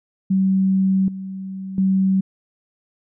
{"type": "tone with level steps", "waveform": "sine", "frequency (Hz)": 191, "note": "G3", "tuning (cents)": -45, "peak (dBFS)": [-14, -27, -14], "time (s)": [0.3, 2.21], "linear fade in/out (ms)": 10, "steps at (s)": [1.08, 1.78], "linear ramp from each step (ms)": 2, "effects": []}